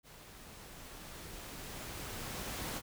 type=noise with level ramp; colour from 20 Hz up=pink; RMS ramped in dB=-55 to -39 dBFS; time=0.03-2.82 s; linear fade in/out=50 ms; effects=none